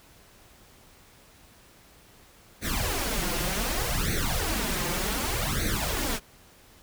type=noise with flanger; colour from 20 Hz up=pink; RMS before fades=-28 dBFS; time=2.61-6.2 s; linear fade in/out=50 ms; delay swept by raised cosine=0.48 to 5.78 ms; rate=0.66 Hz; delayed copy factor=+0.95; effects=pink hiss -55 dBFS RMS until 6.82 s